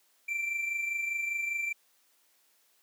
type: tone pair together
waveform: triangle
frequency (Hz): 2349 / 2374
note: D7 / D7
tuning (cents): 0 / +18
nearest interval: unison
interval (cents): 18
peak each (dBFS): -29 / -38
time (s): 0.28-1.73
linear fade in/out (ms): 10
effects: white hiss -68 dBFS RMS until 2.82 s + high-pass 300 Hz 12 dB/octave